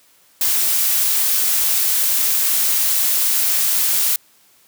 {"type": "noise", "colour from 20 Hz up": "blue", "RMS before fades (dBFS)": -17, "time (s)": [0.41, 4.16], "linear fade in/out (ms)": 2, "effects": ["white hiss -54 dBFS RMS until 4.67 s", "high-pass 100 Hz 12 dB/octave"]}